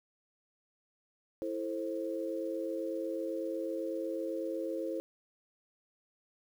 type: chord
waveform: sine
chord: A minor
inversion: second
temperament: just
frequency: 330 / 440 / 528 Hz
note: E4 / A4 / C5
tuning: +2 / 0 / +16 cents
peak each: -37 / -40 / -37 dBFS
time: 1.42-5 s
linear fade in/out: 0 ms
effects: 10-bit